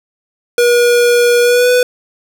square tone with pitch glide, 480.9 to 495.6 Hz, B4 to B4, -46 to +6 cents, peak -8 dBFS, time 0.58-1.83 s, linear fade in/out 2 ms, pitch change +52 cents, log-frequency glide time 1.41-1.7 s, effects none

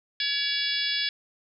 harmonic tone with a mistuned harmonic, 565 Hz, C#5, 33 cents sharp, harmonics 3 / 4 / 5 / 6 / 7 / 8 / 9, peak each -33 / -34 / -35 / -29 / -34 / -34 / -32 dBFS, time 0.2-1.09 s, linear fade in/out 2 ms, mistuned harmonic 4, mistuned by +21 cents, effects none

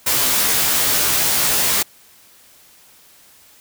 white noise with comb filter, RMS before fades -17 dBFS, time 0.06-1.83 s, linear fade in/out 10 ms, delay 15 ms, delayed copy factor +0.95, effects white hiss -49 dBFS RMS until 3.6 s

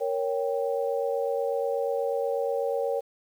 sine chord, G diminished, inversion first, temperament equal, 466.2 / 554.4 / 784 Hz, Bb4 / Db5 / G5, 0 / 0 / 0 cents, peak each -28 / -28 / -34 dBFS, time 0-3.01 s, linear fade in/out 20 ms, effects 9-bit

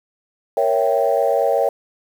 sine chord, A# diminished seventh, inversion none, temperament equal, 466.2 / 554.4 / 659.3 / 784 Hz, A#4 / C#5 / E5 / G5, 0 / 0 / 0 / 0 cents, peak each -20 / -18 / -20 / -21 dBFS, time 0.57-1.69 s, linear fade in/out 2 ms, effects tanh soft clip ceiling -5 dBFS + 7-bit

